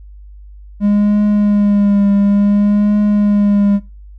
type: tone with vibrato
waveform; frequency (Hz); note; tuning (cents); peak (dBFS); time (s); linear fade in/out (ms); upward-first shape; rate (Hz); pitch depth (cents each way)
triangle; 204.4; G#3; -27; -7; 0.8-3.8; 50; triangle; 0.57; 34
effects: noise-tail reverb RT60 0.3 s tail -19 dB re dry + added 50 Hz sine -33 dBFS peak until 4.18 s